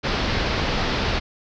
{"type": "low-pass noise", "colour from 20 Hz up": "pink", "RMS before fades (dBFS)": -23, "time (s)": [0.03, 1.2], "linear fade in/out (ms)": 20, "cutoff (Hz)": 5200, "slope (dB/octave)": 48, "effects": []}